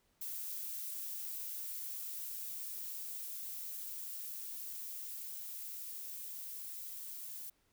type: noise with level ramp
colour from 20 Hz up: violet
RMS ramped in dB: -42 to -46 dBFS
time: 0.21-7.5 s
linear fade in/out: 5 ms
effects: pink hiss -75 dBFS RMS until 7.72 s